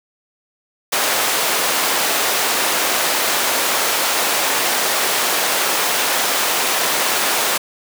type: high-pass noise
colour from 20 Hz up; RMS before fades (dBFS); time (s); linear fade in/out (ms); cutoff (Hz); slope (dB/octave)
pink; -18; 0.92-7.58; 10; 540; 12
effects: none